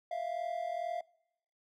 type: tone pair together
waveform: triangle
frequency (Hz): 654.8 / 697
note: E5 / F5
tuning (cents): -12 / -4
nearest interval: minor second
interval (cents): 108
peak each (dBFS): -36 / -34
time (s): 0.11-1.01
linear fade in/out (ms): 5
effects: noise-tail reverb RT60 0.8 s tail -24 dB re dry